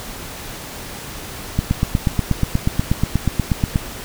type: click train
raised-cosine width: 5 ms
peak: -3 dBFS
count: 19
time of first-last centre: 1.59-3.759 s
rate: 8.3 Hz
effects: pink hiss -32 dBFS RMS until 4.04 s